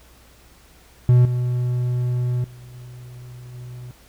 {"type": "tone with level steps", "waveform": "triangle", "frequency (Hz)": 123.47, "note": "B2", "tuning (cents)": 0, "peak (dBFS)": [-8, -17, -37, -34, -31], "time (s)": [1.09, 3.91], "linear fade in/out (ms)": 0, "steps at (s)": [1.25, 2.44, 2.74, 3.54], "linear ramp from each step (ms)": 2, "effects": ["added 60 Hz sine -52 dBFS peak until 4.08 s", "pink hiss -52 dBFS RMS until 4.08 s"]}